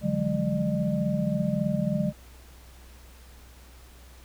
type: tone cluster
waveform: sine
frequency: 144.7 / 167.7 / 182.7 / 206.3 / 603 Hz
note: D3 / E3 / F#3 / G#3 / D5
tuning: -25 / +30 / -22 / -11 / +46 cents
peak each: -30 / -33 / -29 / -28 / -32 dBFS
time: 0.01-2.13 s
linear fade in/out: 50 ms
effects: added 62 Hz sine -48 dBFS peak until 4.24 s + pink hiss -54 dBFS RMS until 4.24 s